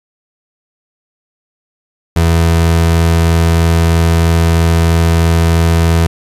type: tone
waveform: 30% pulse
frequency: 83.1 Hz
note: E2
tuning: 15 cents sharp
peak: -5 dBFS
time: 2.16-6.07 s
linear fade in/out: 5 ms
effects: resampled to 32000 Hz + 7-bit